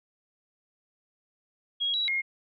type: tone with pitch steps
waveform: sine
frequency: 3297 / 3892 / 2142 Hz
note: G#7 / B7 / C7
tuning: -13 / -26 / +40 cents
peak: -25 dBFS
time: 1.8-2.22 s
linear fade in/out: 20 ms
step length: 140 ms
effects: none